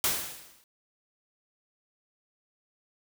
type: noise with exponential decay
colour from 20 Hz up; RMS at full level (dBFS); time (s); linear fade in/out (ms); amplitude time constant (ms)
white; -24; 0.04-0.64; 1; 130
effects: none